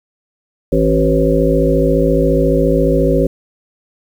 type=harmonic tone with a mistuned harmonic; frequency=54.4 Hz; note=A1; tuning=19 cents flat; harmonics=1 / 3 / 5 / 7 / 9 / 10; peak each=-17 / -17 / -17 / -17 / -17 / -17 dBFS; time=0.72-3.27 s; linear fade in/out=5 ms; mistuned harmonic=3; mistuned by=+16 cents; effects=7-bit